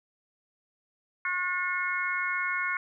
harmonic tone with a mistuned harmonic, 361.7 Hz, F#4, 39 cents flat, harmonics 3 / 4 / 5 / 6, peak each -34 / -31 / -36 / -31 dBFS, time 1.25-2.77 s, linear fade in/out 2 ms, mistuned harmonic 5, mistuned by -21 cents, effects none

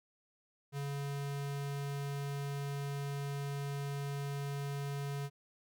square tone, 141.1 Hz, C#3, 31 cents sharp, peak -37 dBFS, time 0.72-5.3 s, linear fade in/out 50 ms, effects none

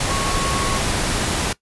sine tone in noise, 1101 Hz, C#6, 12 cents flat, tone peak -25 dBFS, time 0.1-0.78 s, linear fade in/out 5 ms, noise pink, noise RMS -21 dBFS, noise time 0-1.53 s, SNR -7 dB, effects noise-tail reverb RT60 0.1 s tail -19 dB re dry + resampled to 24000 Hz

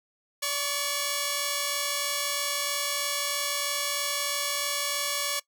5% pulse tone pair together, 575.9 / 1108.7 Hz, D5 / C#6, -34 / 0 cents, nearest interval major seventh, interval 1134 cents, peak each -18 dBFS, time 0.42-5.4 s, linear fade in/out 10 ms, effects noise-tail reverb RT60 0.1 s tail -21 dB re dry

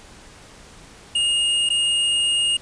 square tone with dropouts, 2846 Hz, F7, 32 cents sharp, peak -18 dBFS, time 1.15-2.57 s, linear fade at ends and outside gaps 5 ms, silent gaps 1.691-1.701 s, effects pink hiss -45 dBFS RMS until 2.61 s + resampled to 22050 Hz

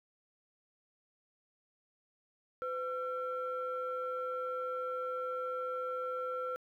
sine tone pair together, 507 / 1353.5 Hz, B4 / E6, +45 / +45 cents, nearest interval octave + perfect fourth, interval 1700 cents, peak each -36 / -37 dBFS, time 2.62-6.56 s, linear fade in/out 0 ms, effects tanh soft clip ceiling -28 dBFS + 12-bit

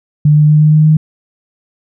sine tone with pitch steps, 149.5 / 150.63 / 151.76 / 152.91 / 154.06 / 155.22 Hz, D3 / D3 / D#3 / D#3 / D#3 / D#3, +31 / +44 / -43 / -30 / -17 / -4 cents, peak -4 dBFS, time 0.25-0.97 s, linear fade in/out 5 ms, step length 120 ms, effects none

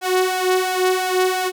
sawtooth tone with flanger, 370 Hz, F#4, in tune, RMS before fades -19 dBFS, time 0.01-1.52 s, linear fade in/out 50 ms, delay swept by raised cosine 1.2 to 2.7 ms, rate 2.9 Hz, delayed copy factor +0.65, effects none

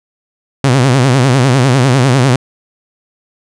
sawtooth tone with vibrato, 130 Hz, C3, 11 cents flat, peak -3 dBFS, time 0.64-2.36 s, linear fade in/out 2 ms, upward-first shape triangle, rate 10 Hz, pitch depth 170 cents each way, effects resampled to 22050 Hz

